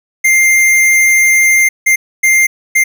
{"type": "tone bursts at uneven times", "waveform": "square", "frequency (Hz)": 2102, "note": "C7", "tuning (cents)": 7, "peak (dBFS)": -7, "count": 4, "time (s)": [[0.24, 1.69], [1.86, 1.96], [2.23, 2.47], [2.75, 2.84]], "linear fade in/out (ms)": 10, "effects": []}